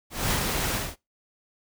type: noise with ADSR envelope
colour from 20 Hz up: pink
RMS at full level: -24 dBFS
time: 0.1-0.96 s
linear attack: 210 ms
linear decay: 85 ms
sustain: -3 dB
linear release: 210 ms
effects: noise-tail reverb RT60 0.2 s tail -21 dB re dry